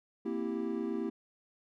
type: chord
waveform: triangle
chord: C dominant seventh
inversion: third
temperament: equal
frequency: 233.1 / 261.6 / 329.6 / 392 Hz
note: Bb3 / C4 / E4 / G4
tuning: 0 / 0 / 0 / 0 cents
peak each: -35 / -38 / -35 / -36 dBFS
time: 0.25-1.1 s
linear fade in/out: 10 ms
effects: none